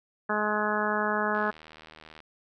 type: harmonic tone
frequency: 211.1 Hz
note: G#3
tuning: 29 cents sharp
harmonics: 1 / 2 / 3 / 4 / 5 / 6 / 7 / 8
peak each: -33 / -33 / -33 / -33 / -33 / -33 / -33 / -33 dBFS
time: 0.29-1.51 s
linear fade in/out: 10 ms
type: click train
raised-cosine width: 0.3 ms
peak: -31 dBFS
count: 68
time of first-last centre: 1.35-2.204 s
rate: 78.5 Hz
effects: none